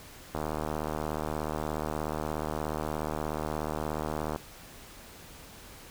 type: click train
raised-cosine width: 1 ms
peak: -18 dBFS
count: 309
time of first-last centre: 0.35-4.36 s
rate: 76.8 Hz
effects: pink hiss -49 dBFS RMS until 5.9 s